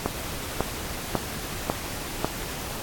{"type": "click train", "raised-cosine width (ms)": 1, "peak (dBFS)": -8, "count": 5, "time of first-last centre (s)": [0.06, 2.246], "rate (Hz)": 1.83, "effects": ["pink hiss -34 dBFS RMS until 2.82 s", "AAC 64 kbps"]}